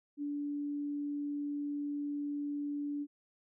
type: tone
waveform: sine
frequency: 289.6 Hz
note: D4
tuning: 24 cents flat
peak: -34 dBFS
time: 0.17-3.07 s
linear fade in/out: 50 ms
effects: none